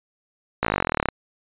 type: slowing click train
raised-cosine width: 0.5 ms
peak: -5 dBFS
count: 21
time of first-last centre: 0.63-1.087 s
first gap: 17 ms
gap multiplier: 1.03
effects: resampled to 8000 Hz